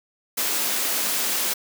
white high-pass noise, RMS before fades -24 dBFS, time 0.37-1.54 s, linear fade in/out 10 ms, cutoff 180 Hz, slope 96 dB/octave, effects none

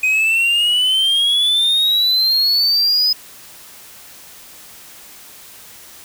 triangle exponential sweep, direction up, 2501 to 5050 Hz, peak -11 dBFS, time 0.03-3.13 s, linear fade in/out 5 ms, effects white hiss -40 dBFS RMS until 6.04 s

